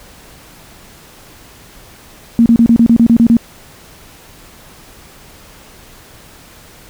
sine tone bursts, 232.2 Hz, A#3, 7 cents flat, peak -4 dBFS, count 10, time 2.39-3.368 s, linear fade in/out 0 ms, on 69 ms, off 32 ms, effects pink hiss -40 dBFS RMS until 6.89 s

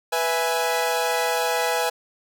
sawtooth chord, E major, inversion second, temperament equal, 493.9 / 659.3 / 830.6 Hz, B4 / E5 / G#5, 0 / 0 / 0 cents, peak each -21 / -23 / -21 dBFS, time 0.12-1.9 s, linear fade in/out 10 ms, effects none

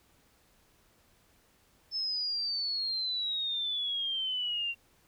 sine exponential sweep, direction down, 5280 to 2747 Hz, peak -30 dBFS, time 1.91-4.75 s, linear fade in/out 50 ms, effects pink hiss -66 dBFS RMS until 5.07 s

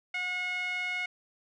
sawtooth tone with band-pass filter, 725 Hz, F#5, 35 cents flat, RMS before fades -33 dBFS, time 0.14-1.06 s, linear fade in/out 5 ms, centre 2200 Hz, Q 4.5, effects resampled to 22050 Hz

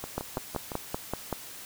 two click trains, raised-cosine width 1 ms, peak -21 / -15 dBFS, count 5 / 7, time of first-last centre 0.04-0.718 / 0.18-1.327 s, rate 5.9 / 5.23 Hz, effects white hiss -44 dBFS RMS until 1.65 s

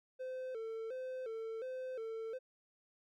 triangle tone with vibrato, 480.2 Hz, B4, 49 cents flat, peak -38 dBFS, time 0.19-2.39 s, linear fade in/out 20 ms, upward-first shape square, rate 1.4 Hz, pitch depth 120 cents each way, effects none

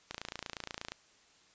click train, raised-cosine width 0.2 ms, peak -21 dBFS, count 24, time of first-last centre 0.11-0.92 s, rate 28.4 Hz, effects white hiss -64 dBFS RMS until 1.54 s + resampled to 16000 Hz

